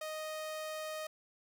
sawtooth tone, 622.3 Hz, D#5, in tune, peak -35 dBFS, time 0.01-1.07 s, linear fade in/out 5 ms, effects none

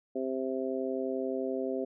harmonic tone, 131.5 Hz, C3, 9 cents sharp, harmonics 2 / 3 / 4 / 5, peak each -35 / -34 / -36 / -39 dBFS, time 0.15-1.85 s, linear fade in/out 10 ms, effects none

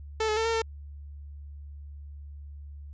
sawtooth tone with pitch steps, 439.8 / 428.1 / 447.8 / 456.3 / 449.7 Hz, A4 / A4 / A4 / A#4 / A4, -1 / -47 / +30 / -37 / +38 cents, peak -21 dBFS, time 0.2-0.62 s, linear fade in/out 5 ms, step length 84 ms, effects added 72 Hz sine -40 dBFS peak until 2.93 s + resampled to 16000 Hz

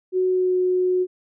sine tone with pitch glide, 370 to 365.8 Hz, F#4 to F#4, 0 to -20 cents, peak -17 dBFS, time 0.12-1.07 s, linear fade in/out 50 ms, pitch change -20 cents, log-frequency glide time 0.27-0.57 s, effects none

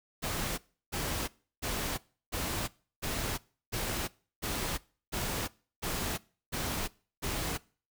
pink noise bursts, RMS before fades -34 dBFS, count 11, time 0.22-7.58 s, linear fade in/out 20 ms, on 360 ms, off 340 ms, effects noise-tail reverb RT60 0.4 s tail -22 dB re dry

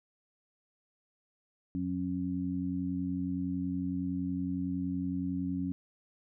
harmonic tone, 90.8 Hz, F#2, 32 cents flat, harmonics 1 / 2 / 3, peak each -41 / -35 / -33 dBFS, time 1.75-5.72 s, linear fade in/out 0 ms, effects none

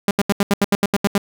sawtooth tone bursts, 201.1 Hz, G3, 44 cents sharp, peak -9 dBFS, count 11, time 0.08-1.179 s, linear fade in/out 2 ms, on 29 ms, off 78 ms, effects none

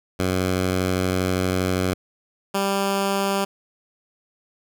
10% pulse tone pair in turn, 92.5 / 196.97 Hz, F#2 / G3, 0 / +9 cents, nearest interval octave + minor second, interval 1309 cents, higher second, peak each -12 dBFS, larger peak neither, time 0.19-1.94 / 2.54-3.45 s, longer first, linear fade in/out 10 ms, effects none

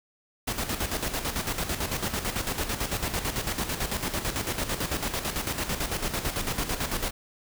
pink noise with tremolo, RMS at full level -28 dBFS, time 0.47-7.11 s, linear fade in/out 10 ms, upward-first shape square, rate 9 Hz, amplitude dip 60%, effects none

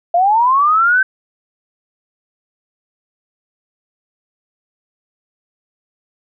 sine linear sweep, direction up, 671 to 1561 Hz, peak -9 dBFS, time 0.14-1.03 s, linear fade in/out 5 ms, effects none

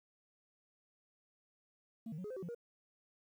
sine tone with pitch steps, 225.7 / 154.4 / 183.7 / 420.4 / 515 / 381 / 172.8 / 474.3 Hz, A3 / D#3 / F#3 / G#4 / C5 / G4 / F3 / A#4, +44 / -13 / -12 / +21 / -28 / -49 / -18 / +30 cents, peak -39 dBFS, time 2.06-2.548 s, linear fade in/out 5 ms, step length 61 ms, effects tanh soft clip ceiling -40 dBFS + 12-bit

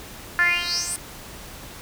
10% pulse tone with band-pass filter sweep, 349.2 Hz, F4, in tune, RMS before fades -23 dBFS, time 0.39-0.96 s, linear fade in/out 0 ms, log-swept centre 1600 to 9700 Hz, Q 7.3, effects pink hiss -40 dBFS RMS until 1.81 s

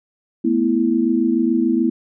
sine chord, A suspended second, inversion none, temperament equal, 220 / 246.9 / 329.6 Hz, A3 / B3 / E4, 0 / 0 / 0 cents, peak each -21 / -18 / -18 dBFS, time 0.44-1.9 s, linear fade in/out 10 ms, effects none

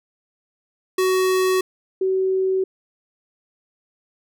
square / sine tone pair in turn, 373.5 / 378.7 Hz, F#4 / F#4, +16 / +40 cents, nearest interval unison, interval 24 cents, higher second, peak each -17 dBFS, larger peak neither, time 0.98-1.61 / 2.01-2.64 s, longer neither, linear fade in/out 5 ms, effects none

